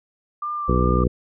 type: tone with vibrato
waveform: sine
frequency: 1185 Hz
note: D6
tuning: 15 cents sharp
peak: -24 dBFS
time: 0.42-1.04 s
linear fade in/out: 5 ms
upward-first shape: sine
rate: 2.5 Hz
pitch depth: 22 cents each way
type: harmonic tone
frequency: 61.74 Hz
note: B1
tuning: in tune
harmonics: 1 / 2 / 3 / 4 / 5 / 6 / 7 / 8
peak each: -20 / -23 / -24 / -27 / -29 / -26 / -29 / -27 dBFS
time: 0.68-1.08 s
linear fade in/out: 10 ms
effects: none